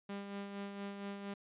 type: tone with tremolo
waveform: sawtooth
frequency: 200 Hz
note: G3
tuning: 35 cents sharp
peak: -36 dBFS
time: 0.09-1.34 s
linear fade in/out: 5 ms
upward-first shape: sine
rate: 4.3 Hz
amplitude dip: 45%
effects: resampled to 8000 Hz